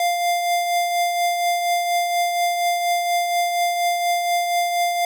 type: tone with tremolo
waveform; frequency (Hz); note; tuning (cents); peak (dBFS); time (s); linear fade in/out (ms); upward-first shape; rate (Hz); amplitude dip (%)
square; 698.5; F5; 0; -17; 0-5.05; 2; triangle; 4.2; 45
effects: none